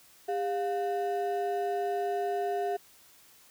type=ring-modulated tone; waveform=triangle; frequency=554.4 Hz; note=C#5; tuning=in tune; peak=-23 dBFS; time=0.28-2.77 s; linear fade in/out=10 ms; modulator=152 Hz; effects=white hiss -58 dBFS RMS until 3.5 s